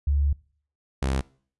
sine / sawtooth tone pair in turn, 71.4 / 66.69 Hz, D2 / C2, -48 / +34 cents, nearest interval minor second, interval 118 cents, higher first, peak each -19 dBFS, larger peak neither, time 0.07-0.33 / 1.02-1.21 s, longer first, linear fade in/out 5 ms, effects noise-tail reverb RT60 0.5 s tail -23 dB re dry + resampled to 24000 Hz

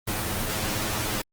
pink noise with comb filter, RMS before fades -28 dBFS, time 0.07-1.22 s, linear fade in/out 10 ms, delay 9.4 ms, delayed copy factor +0.75, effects Opus 24 kbps

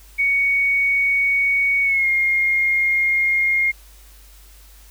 sine tone with pitch glide, 2233 to 2133 Hz, C#7 to C7, +12 to +33 cents, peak -15 dBFS, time 0.18-3.72 s, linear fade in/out 20 ms, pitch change -79 cents, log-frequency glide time 1.83-2.08 s, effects added 50 Hz sine -44 dBFS peak until 4.9 s + white hiss -50 dBFS RMS until 4.9 s

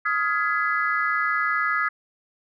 sine chord, F half-diminished seventh, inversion third, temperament just, 1257.2 / 1396.9 / 1676.3 / 2012 Hz, Eb6 / F6 / Ab6 / Cb7, +18 / 0 / +16 / +32 cents, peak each -24 / -28 / -25 / -28 dBFS, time 0.05-1.89 s, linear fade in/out 10 ms, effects tanh soft clip ceiling -10 dBFS

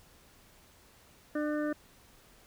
harmonic tone, 299.6 Hz, D4, 35 cents sharp, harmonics 1 / 2 / 4 / 5 / 6, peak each -31 / -35 / -44 / -43 / -45 dBFS, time 1.35-1.73 s, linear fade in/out 5 ms, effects pink hiss -60 dBFS RMS until 2.46 s

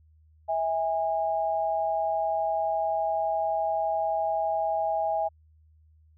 sine tone pair together, 650 / 818.3 Hz, E5 / G#5, -24 / -26 cents, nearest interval major third, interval 398 cents, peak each -27 dBFS, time 0.48-5.29 s, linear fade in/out 20 ms, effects added 78 Hz sine -56 dBFS peak until 6.17 s

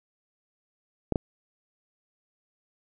clicks, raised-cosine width 2 ms, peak -11 dBFS, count 2, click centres 1.123 / 1.158 s, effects none

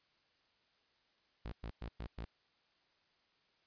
sawtooth tone bursts, 56 Hz, A1, 31 cents sharp, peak -38 dBFS, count 5, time 1.45-2.25 s, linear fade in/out 0 ms, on 72 ms, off 110 ms, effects white hiss -74 dBFS RMS until 3.66 s + resampled to 11025 Hz

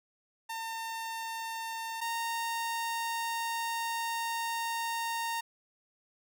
sawtooth tone pair in turn, 906 / 922.4 Hz, A#5 / A#5, -50 / -19 cents, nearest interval unison, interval 31 cents, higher second, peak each -32 / -28 dBFS, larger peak second, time 0.49-2.01 / 2.01-5.41 s, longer second, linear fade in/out 10 ms, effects none

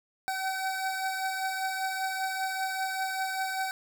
25% pulse beating tone pair, 762 / 767.1 Hz, G5 / G5, -49 / -38 cents, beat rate 5.1 Hz, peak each -27 / -33 dBFS, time 0.28-3.71 s, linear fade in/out 0 ms, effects none

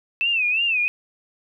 sine tone with vibrato, 2613 Hz, E7, 16 cents flat, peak -18 dBFS, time 0.21-0.88 s, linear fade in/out 0 ms, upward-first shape sine, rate 2.9 Hz, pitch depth 130 cents each way, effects 10-bit

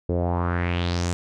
sawtooth tone with low-pass filter sweep, 87.31 Hz, F2, in tune, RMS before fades -24 dBFS, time 0.09-1.13 s, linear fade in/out 0 ms, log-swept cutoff 440 to 8100 Hz, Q 3.4, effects none

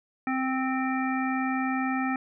harmonic tone, 261.6 Hz, C4, in tune, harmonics 1 / 3 / 5 / 7 / 9, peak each -27 / -32 / -34 / -35 / -37 dBFS, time 0.27-2.16 s, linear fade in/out 2 ms, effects none

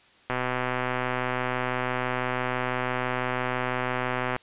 click train, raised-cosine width 0.5 ms, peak -12 dBFS, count 513, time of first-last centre 0.3-4.363 s, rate 126 Hz, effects white hiss -57 dBFS RMS until 4.42 s + resampled to 8000 Hz

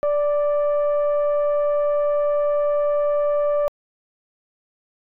sine tone with frequency modulation, 585 Hz, D5, 7 cents flat, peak -16 dBFS, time 0.03-3.68 s, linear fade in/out 0 ms, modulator 590 Hz, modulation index 0.44, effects tanh soft clip ceiling -12 dBFS

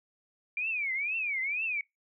sine tone with vibrato, 2349 Hz, D7, in tune, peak -29 dBFS, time 0.57-1.81 s, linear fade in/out 2 ms, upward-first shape triangle, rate 2.1 Hz, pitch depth 260 cents each way, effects noise-tail reverb RT60 0.2 s tail -25 dB re dry

